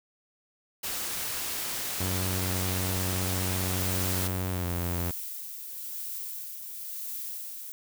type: noise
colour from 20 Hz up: white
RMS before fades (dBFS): -33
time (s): 0.83-4.28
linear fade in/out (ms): 10
type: tone with pitch glide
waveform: sawtooth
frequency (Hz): 92.5 to 86.81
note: F#2 to F2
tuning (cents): 0 to -10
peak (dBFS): -25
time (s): 2-5.11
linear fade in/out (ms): 5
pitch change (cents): -110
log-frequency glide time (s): 4.5-4.7
type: noise with tremolo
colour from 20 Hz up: violet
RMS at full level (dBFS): -36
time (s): 3.79-7.72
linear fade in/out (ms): 0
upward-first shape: sine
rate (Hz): 0.97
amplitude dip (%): 40
effects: none